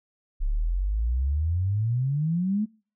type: exponential sweep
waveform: sine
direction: up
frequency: 33.16 to 220 Hz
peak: -22 dBFS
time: 0.4-2.66 s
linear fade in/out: 20 ms
effects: noise-tail reverb RT60 0.4 s tail -25 dB re dry